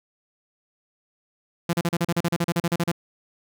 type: tone bursts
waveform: sawtooth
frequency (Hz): 170.7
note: F3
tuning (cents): -39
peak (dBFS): -16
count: 16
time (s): 1.69-2.917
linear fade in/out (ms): 5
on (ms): 42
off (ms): 37
effects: none